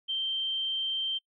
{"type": "tone", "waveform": "sine", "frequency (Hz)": 3136, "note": "G7", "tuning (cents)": 0, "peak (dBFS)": -28, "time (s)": [0.08, 1.19], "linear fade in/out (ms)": 20, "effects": ["noise-tail reverb RT60 0.1 s tail -26 dB re dry"]}